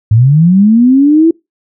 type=linear sweep; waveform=sine; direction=up; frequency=103.3 to 335.9 Hz; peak=-3 dBFS; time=0.11-1.31 s; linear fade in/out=5 ms; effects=noise-tail reverb RT60 0.2 s tail -24 dB re dry